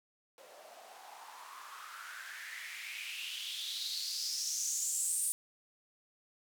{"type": "noise with band-pass filter sweep", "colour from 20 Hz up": "blue", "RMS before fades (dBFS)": -40, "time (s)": [0.38, 5.32], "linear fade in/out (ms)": 0, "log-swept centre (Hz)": [540, 9300], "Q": 5.4, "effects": []}